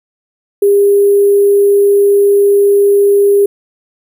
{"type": "tone with sample-and-hold", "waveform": "sine", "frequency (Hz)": 402.7, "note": "G4", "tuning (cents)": 47, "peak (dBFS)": -5, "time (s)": [0.62, 3.46], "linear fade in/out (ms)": 5, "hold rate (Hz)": 11025, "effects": []}